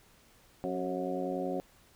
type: harmonic tone with a mistuned harmonic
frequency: 90.7 Hz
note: F#2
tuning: 34 cents flat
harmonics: 2 / 3 / 4 / 5 / 6 / 7 / 8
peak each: -40 / -37 / -37 / -47 / -37 / -44 / -40 dBFS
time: 0.64-1.6 s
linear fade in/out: 0 ms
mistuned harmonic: 4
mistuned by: +57 cents
effects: pink hiss -62 dBFS RMS until 1.95 s